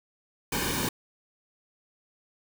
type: noise with comb filter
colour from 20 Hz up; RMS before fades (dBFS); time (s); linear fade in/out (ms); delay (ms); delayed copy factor
pink; -29; 0.52-0.89; 5; 1.5; -0.7
effects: none